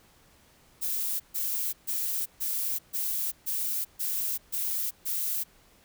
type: noise bursts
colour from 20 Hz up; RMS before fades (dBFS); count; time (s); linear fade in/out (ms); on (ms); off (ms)
violet; -30; 9; 0.81-5.44; 20; 390; 140
effects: pink hiss -60 dBFS RMS until 5.84 s